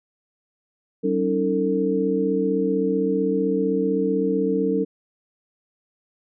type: tone cluster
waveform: sine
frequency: 190.7 / 278.5 / 314.2 / 450.6 Hz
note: G3 / C#4 / D#4 / A4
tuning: -47 / +8 / +17 / +41 cents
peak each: -25 / -25 / -27 / -22 dBFS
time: 1.03-4.85 s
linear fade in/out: 20 ms
effects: none